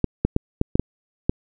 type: clicks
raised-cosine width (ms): 3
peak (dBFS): -4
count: 7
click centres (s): 0.043 / 0.25 / 0.364 / 0.614 / 0.755 / 0.796 / 1.295
effects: none